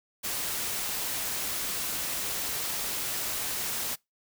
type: noise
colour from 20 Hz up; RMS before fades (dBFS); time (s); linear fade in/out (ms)
white; -32; 0.23-3.96; 20
effects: noise-tail reverb RT60 0.2 s tail -25 dB re dry